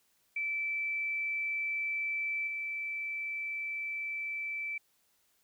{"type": "tone with level steps", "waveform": "sine", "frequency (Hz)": 2322, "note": "D7", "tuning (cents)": -20, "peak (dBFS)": [-31, -34], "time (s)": [0.36, 4.78], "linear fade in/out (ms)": 5, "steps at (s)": 2.47, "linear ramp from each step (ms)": 5, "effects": ["white hiss -72 dBFS RMS until 5.43 s"]}